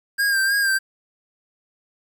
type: tone with vibrato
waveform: square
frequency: 1600 Hz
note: G6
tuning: 35 cents sharp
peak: -18 dBFS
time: 0.18-0.79 s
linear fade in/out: 20 ms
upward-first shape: sine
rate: 3.2 Hz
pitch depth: 43 cents each way
effects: 9-bit